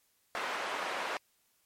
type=band-pass noise; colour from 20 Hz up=white; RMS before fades=-36 dBFS; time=0.35-1.17 s; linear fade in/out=0 ms; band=480 to 1700 Hz; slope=12 dB/octave; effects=white hiss -72 dBFS RMS until 1.65 s + MP3 64 kbps